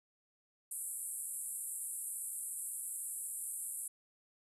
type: band-pass noise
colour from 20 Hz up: pink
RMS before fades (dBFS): -42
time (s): 0.71-3.88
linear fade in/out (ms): 5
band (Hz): 8000 to 12000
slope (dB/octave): 96
effects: none